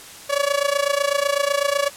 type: tone with amplitude modulation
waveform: sawtooth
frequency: 567 Hz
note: C#5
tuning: 39 cents sharp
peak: -11 dBFS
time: 0.29-1.9 s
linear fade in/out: 20 ms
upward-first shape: sine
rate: 28 Hz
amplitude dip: 85%
effects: white hiss -40 dBFS RMS until 1.96 s + low-pass 11000 Hz 12 dB/octave